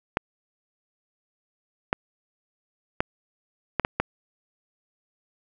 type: clicks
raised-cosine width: 0.5 ms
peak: -6 dBFS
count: 6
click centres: 0.171 / 1.929 / 3.005 / 3.797 / 3.849 / 4 s
effects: none